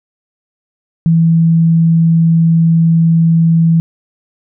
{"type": "tone", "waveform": "sine", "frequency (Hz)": 164.81, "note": "E3", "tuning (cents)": 0, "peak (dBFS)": -6, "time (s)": [1.06, 3.8], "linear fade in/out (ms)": 0, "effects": []}